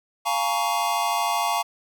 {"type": "chord", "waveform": "square", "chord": "Bb minor seventh", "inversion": "second", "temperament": "just", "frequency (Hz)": [699.2, 839.1, 932.3, 1118.8], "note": ["F5", "Ab5", "Bb5", "Db6"], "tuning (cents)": [2, 18, 0, 16], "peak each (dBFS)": -28, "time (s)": [0.25, 1.63], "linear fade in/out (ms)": 20, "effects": []}